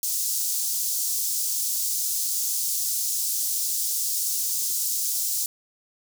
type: high-pass noise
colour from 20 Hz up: pink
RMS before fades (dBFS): -26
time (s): 0.03-5.46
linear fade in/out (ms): 2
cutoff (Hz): 5600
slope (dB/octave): 24
effects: none